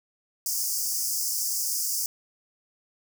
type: high-pass noise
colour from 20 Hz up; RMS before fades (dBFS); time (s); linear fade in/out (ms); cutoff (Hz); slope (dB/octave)
pink; -28; 0.46-2.06; 2; 4900; 96
effects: none